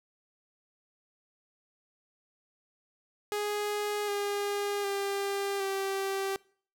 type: tone with pitch steps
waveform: sawtooth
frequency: 415.3 / 406.5 / 397.9 / 389.5 Hz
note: G#4 / G#4 / G4 / G4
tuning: 0 / -37 / +26 / -11 cents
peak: -26 dBFS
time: 3.32-6.36 s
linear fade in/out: 0 ms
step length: 760 ms
effects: noise-tail reverb RT60 0.5 s tail -24 dB re dry